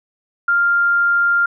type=tone; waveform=sine; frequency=1396.9 Hz; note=F6; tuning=in tune; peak=-12 dBFS; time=0.48-1.46 s; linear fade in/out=5 ms; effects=none